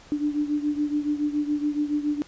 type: beating tone pair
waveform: sine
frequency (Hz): 293.7 / 300.8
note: D4 / D4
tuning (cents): 0 / +42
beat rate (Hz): 7.1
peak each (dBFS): -24 / -28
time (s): 0.12-2.22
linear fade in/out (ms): 0
effects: pink hiss -50 dBFS RMS until 2.27 s + resampled to 16000 Hz